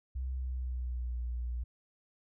sine tone with pitch glide, 64.5 to 60.18 Hz, C2 to B1, -24 to -44 cents, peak -33 dBFS, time 0.15-1.64 s, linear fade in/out 10 ms, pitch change -120 cents, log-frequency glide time 0.32-1.19 s, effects none

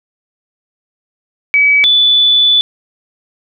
sine tone pair in turn, 2282 / 3476 Hz, C#7 / A7, +50 / -22 cents, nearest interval perfect fifth, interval 728 cents, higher second, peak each -6 dBFS, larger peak neither, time 1.54-1.84 / 1.84-2.61 s, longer second, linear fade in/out 0 ms, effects none

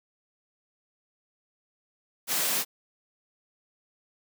white high-pass noise, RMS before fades -27 dBFS, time 2.27-2.65 s, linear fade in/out 50 ms, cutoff 150 Hz, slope 48 dB/octave, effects none

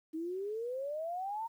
sine exponential sweep, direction up, 311.1 to 932.3 Hz, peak -35 dBFS, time 0.13-1.48 s, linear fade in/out 20 ms, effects 11-bit

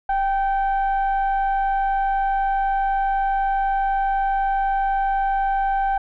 sine tone with frequency modulation, 784 Hz, G5, in tune, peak -17 dBFS, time 0.09-5.98 s, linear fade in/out 5 ms, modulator 760 Hz, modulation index 0.47, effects tanh soft clip ceiling -13 dBFS

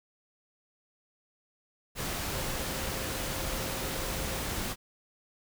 sine tone in noise, 530 Hz, C5, 22 cents sharp, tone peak -44 dBFS, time 2.31-4.4 s, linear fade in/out 50 ms, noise pink, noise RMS -34 dBFS, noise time 1.95-4.76 s, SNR -13 dB, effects none

